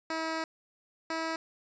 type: tone pair in turn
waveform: 10% pulse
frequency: 322.1 / 324.2 Hz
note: E4 / E4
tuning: -40 / -29 cents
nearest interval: unison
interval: 11 cents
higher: second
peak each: -23 dBFS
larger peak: neither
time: 0.1-0.44 / 1.1-1.36 s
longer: first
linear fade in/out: 2 ms
effects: resampled to 16000 Hz + 10-bit